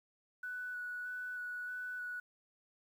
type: tone with vibrato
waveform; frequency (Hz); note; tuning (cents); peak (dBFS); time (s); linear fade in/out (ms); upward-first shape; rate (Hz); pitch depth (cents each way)
sine; 1480; F#6; 0; -39; 0.43-2.2; 5; square; 1.6; 10
effects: 11-bit